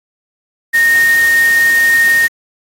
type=tone in noise; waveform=sine; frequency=1848 Hz; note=A#6; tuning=16 cents flat; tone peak=-7 dBFS; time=0.73-2.28 s; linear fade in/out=20 ms; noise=white; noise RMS=-23 dBFS; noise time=0.73-2.28 s; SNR=+13 dB; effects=AAC 48 kbps